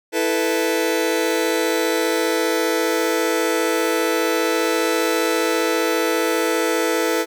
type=chord; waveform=sawtooth; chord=E suspended fourth; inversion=none; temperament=just; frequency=329.6 / 439.5 / 494.4 Hz; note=E4 / A4 / B4; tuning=0 / -2 / +2 cents; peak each=-18 dBFS; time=0.12-7.26 s; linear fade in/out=50 ms; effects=none